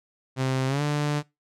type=tone with pitch glide; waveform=sawtooth; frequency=131.4 to 147.49 Hz; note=C3 to D3; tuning=+8 to +8 cents; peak=-19 dBFS; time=0.36-1.23 s; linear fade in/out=50 ms; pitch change=+200 cents; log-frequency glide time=0.67-0.82 s; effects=noise-tail reverb RT60 0.2 s tail -21 dB re dry + low-pass 8000 Hz 12 dB/octave